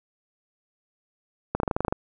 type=clicks; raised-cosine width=1 ms; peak=-10 dBFS; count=10; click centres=1.55 / 1.601 / 1.633 / 1.678 / 1.712 / 1.765 / 1.806 / 1.849 / 1.882 / 1.925 s; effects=none